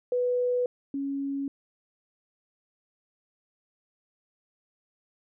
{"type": "tone pair in turn", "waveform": "sine", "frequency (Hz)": [493.9, 277.2], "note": ["B4", "C#4"], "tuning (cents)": [0, 0], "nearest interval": "minor seventh", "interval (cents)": 1000, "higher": "first", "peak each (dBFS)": [-23, -28], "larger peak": "first", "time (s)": [[0.12, 0.66], [0.94, 1.48]], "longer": "neither", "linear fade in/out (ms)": 2, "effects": []}